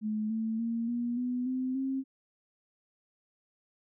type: tone with pitch steps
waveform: sine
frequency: 214.5 / 222.4 / 230.7 / 239.2 / 248.1 / 257.3 / 266.8 Hz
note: A3 / A3 / A#3 / A#3 / B3 / C4 / C4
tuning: -44 / +19 / -18 / +45 / +8 / -29 / +34 cents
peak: -29 dBFS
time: 0.01-2.04 s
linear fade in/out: 50 ms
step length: 290 ms
effects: none